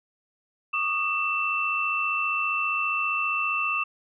sine tone cluster, 1130 / 1225 / 2672 Hz, C#6 / D#6 / E7, +33 / -27 / +23 cents, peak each -33 / -29 / -25 dBFS, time 0.73-3.84 s, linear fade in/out 10 ms, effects none

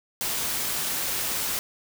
white noise, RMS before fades -28 dBFS, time 0.21-1.59 s, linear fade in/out 0 ms, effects none

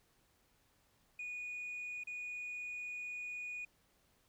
sine tone with dropouts, 2461 Hz, D#7, 20 cents flat, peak -39 dBFS, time 1.19-3.65 s, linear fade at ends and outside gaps 5 ms, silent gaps 2.037-2.071 s, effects tanh soft clip ceiling -39 dBFS + pink hiss -73 dBFS RMS until 4.28 s

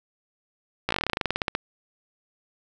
slowing click train, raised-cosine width 0.3 ms, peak -8 dBFS, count 19, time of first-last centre 0.89-1.551 s, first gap 16 ms, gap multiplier 1.09, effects none

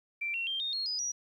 sine tone with pitch steps, 2349 / 2730 / 3172 / 3686 / 4283 / 4977 / 5784 Hz, D7 / F7 / G7 / A#7 / C8 / D#8 / F#8, 0 / -40 / +20 / -20 / +40 / 0 / -40 cents, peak -31 dBFS, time 0.21-1.12 s, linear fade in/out 10 ms, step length 130 ms, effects 11-bit

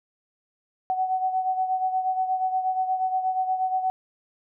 sine beating tone pair, 748 / 756.4 Hz, F#5 / F#5, +19 / +38 cents, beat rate 8.4 Hz, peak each -23 / -30 dBFS, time 0.9-3.9 s, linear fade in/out 0 ms, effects none

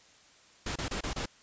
pink noise bursts, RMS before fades -34 dBFS, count 5, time 0.66-1.258 s, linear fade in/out 5 ms, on 98 ms, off 27 ms, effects white hiss -59 dBFS RMS until 1.42 s + resampled to 16000 Hz

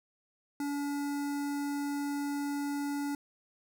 square tone with notch filter, 285.8 Hz, D4, 47 cents flat, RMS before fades -34 dBFS, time 0.6-3.15 s, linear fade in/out 2 ms, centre 3100 Hz, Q 1.1, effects none

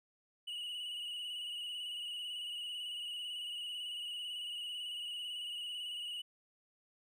triangle tone with vibrato, 2914 Hz, F#7, 27 cents flat, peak -38 dBFS, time 0.47-6.22 s, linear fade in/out 10 ms, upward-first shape square, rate 18 Hz, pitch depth 33 cents each way, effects none

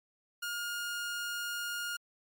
sawtooth tone, 1421 Hz, F6, 30 cents sharp, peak -31 dBFS, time 0.42-1.97 s, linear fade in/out 10 ms, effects MP3 96 kbps

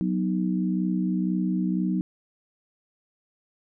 sine chord, B major, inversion second, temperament equal, 185 / 246.9 / 311.1 Hz, F#3 / B3 / D#4, 0 / 0 / 0 cents, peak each -24 / -30 / -29 dBFS, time 0.01-2.01 s, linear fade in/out 0 ms, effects none

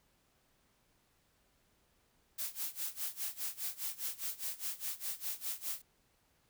blue noise with tremolo, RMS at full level -37 dBFS, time 2.38-5.82 s, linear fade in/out 10 ms, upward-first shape sine, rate 4.9 Hz, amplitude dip 90%, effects pink hiss -73 dBFS RMS until 6.49 s

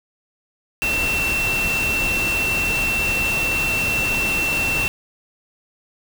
sine tone in noise, 2698 Hz, E7, 40 cents sharp, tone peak -19 dBFS, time 0.82-4.88 s, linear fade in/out 0 ms, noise pink, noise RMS -26 dBFS, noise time 0.82-4.88 s, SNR +4 dB, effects none

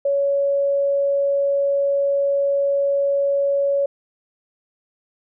sine tone, 560 Hz, C#5, 18 cents sharp, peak -16 dBFS, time 0.05-3.86 s, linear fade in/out 5 ms, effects none

